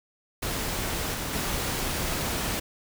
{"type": "noise with level steps", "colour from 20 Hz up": "pink", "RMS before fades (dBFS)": [-30, -32, -29], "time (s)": [0.42, 2.6], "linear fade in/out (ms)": 10, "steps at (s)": [1.14, 1.33], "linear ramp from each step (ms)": 2, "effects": []}